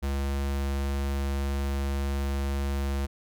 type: tone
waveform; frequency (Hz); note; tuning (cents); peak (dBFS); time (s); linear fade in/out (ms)
square; 69.3; C#2; 0; -27; 0.02-3.07; 20
effects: none